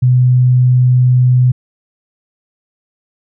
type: tone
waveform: sine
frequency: 125.8 Hz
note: B2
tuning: 32 cents sharp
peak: -6 dBFS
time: 0.02-1.52 s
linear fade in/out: 10 ms
effects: none